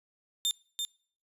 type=tone with echo; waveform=sawtooth; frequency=3599 Hz; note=A7; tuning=38 cents sharp; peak=-23 dBFS; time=0.45-0.51 s; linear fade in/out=0 ms; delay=340 ms; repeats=1; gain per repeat=-5 dB; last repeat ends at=0.85 s; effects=noise-tail reverb RT60 0.5 s tail -24 dB re dry + resampled to 32000 Hz